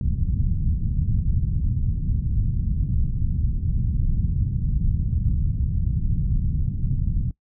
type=low-pass noise; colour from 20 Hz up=pink; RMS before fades=-22 dBFS; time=0.01-7.31 s; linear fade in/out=2 ms; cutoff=160 Hz; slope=24 dB/octave; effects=noise-tail reverb RT60 0.1 s tail -20 dB re dry